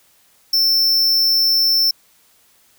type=tone; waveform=square; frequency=5360 Hz; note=E8; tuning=28 cents sharp; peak=-13 dBFS; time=0.53-1.91 s; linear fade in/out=5 ms; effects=white hiss -55 dBFS RMS until 2.78 s